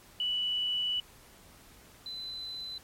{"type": "tone pair in turn", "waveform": "sine", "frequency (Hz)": [2960, 4024], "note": ["F#7", "B7"], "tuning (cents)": [0, 32], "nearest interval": "perfect fourth", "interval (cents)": 532, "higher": "second", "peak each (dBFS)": [-28, -37], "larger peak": "first", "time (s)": [[0.2, 1], [2.06, 2.78]], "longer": "first", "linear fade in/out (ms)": 2, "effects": ["pink hiss -56 dBFS RMS until 2.83 s", "MP3 64 kbps"]}